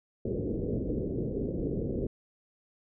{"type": "low-pass noise", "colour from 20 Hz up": "white", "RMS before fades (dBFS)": -32, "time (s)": [0.25, 2.07], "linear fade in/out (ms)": 5, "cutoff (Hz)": 480, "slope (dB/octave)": 48, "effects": []}